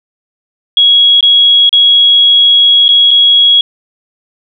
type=tone with dropouts; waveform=sine; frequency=3322 Hz; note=G#7; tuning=in tune; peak=-3 dBFS; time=0.77-3.61 s; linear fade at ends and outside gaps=2 ms; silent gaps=1.208-1.227 / 1.693-1.728 / 2.882-2.889 / 3.108-3.112 s; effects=none